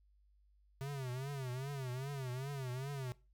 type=tone with vibrato; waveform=square; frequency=133 Hz; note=C3; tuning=29 cents sharp; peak=-40 dBFS; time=0.81-3.12 s; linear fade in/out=0 ms; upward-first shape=triangle; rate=2.5 Hz; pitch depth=150 cents each way; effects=noise-tail reverb RT60 0.3 s tail -20 dB re dry + added 50 Hz sine -66 dBFS peak until 3.33 s